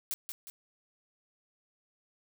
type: noise with echo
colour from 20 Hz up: blue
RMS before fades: -34 dBFS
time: 0.11-0.14 s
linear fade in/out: 0 ms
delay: 180 ms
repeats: 2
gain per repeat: -6 dB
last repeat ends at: 0.5 s
effects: none